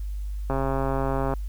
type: click train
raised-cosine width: 1 ms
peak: -13 dBFS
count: 114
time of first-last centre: 0.5-1.337 s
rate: 135 Hz
effects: added 50 Hz sine -28 dBFS peak until 1.48 s + white hiss -58 dBFS RMS until 1.48 s